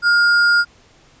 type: tone with sample-and-hold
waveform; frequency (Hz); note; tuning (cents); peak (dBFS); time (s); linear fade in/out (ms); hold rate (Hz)
sine; 1414; F6; +21; -10; 0.02-0.65; 50; 6300
effects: pink hiss -51 dBFS RMS until 1.2 s + resampled to 16000 Hz